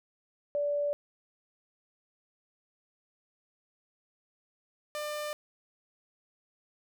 sine / sawtooth tone pair in turn, 580 / 597.7 Hz, D5 / D5, -22 / +30 cents, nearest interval minor second, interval 52 cents, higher second, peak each -27 / -30 dBFS, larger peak first, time 0.55-0.93 / 4.95-5.33 s, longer neither, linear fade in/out 0 ms, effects none

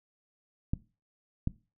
clicks, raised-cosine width 5 ms, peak -16 dBFS, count 2, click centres 0.735 / 1.474 s, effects noise-tail reverb RT60 0.3 s tail -19 dB re dry

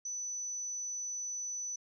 sine tone, 5980 Hz, F#8, 17 cents sharp, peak -36 dBFS, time 0.05-1.76 s, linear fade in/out 5 ms, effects none

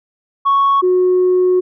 sine tone pair in turn, 1108.7 / 365.4 Hz, C#6 / F#4, 0 / -22 cents, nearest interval octave + perfect fifth, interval 1922 cents, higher first, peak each -8 dBFS, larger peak neither, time 0.45-0.82 / 0.82-1.61 s, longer second, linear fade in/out 20 ms, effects tanh soft clip ceiling -7 dBFS

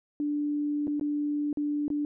sine tone with dropouts, 293.7 Hz, D4, in tune, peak -26 dBFS, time 0.2-2.05 s, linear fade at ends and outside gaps 1 ms, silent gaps 0.871-0.878 / 0.997-1.011 / 1.529-1.572 / 1.881-1.902 s, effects none

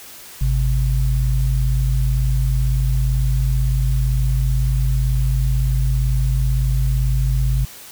sine tone pair together, 51.56 / 129.5 Hz, G#1 / C3, -12 / -17 cents, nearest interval octave + major third, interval 1595 cents, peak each -16 / -19 dBFS, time 0.41-7.65 s, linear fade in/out 5 ms, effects white hiss -39 dBFS RMS until 7.91 s

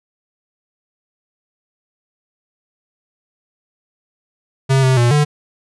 square tone with pitch steps, 134.2 / 130.7 / 120 / 148.1 Hz, C3 / C3 / B2 / D3, +44 / -1 / -49 / +15 cents, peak -11 dBFS, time 4.69-5.25 s, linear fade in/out 20 ms, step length 140 ms, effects resampled to 24000 Hz

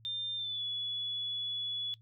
sine tone with pitch glide, 3600 to 3406 Hz, A7 to G#7, +39 to +43 cents, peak -34 dBFS, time 0.05-1.94 s, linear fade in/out 0 ms, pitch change -96 cents, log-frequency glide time 0.37-0.63 s, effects noise-tail reverb RT60 0.1 s tail -20 dB re dry + added 112 Hz sine -57 dBFS peak until 2.01 s

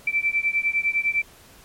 sine beating tone pair, 2328 / 2337.9 Hz, D7 / D7, -16 / -8 cents, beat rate 9.9 Hz, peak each -23 dBFS, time 0.07-1.22 s, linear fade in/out 5 ms, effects pink hiss -50 dBFS RMS until 1.64 s + MP3 64 kbps

